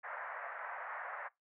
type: band-pass noise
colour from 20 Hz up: white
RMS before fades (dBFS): -44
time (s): 0.03-1.29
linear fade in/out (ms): 20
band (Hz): 570 to 1900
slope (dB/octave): 48
effects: noise-tail reverb RT60 0.2 s tail -23 dB re dry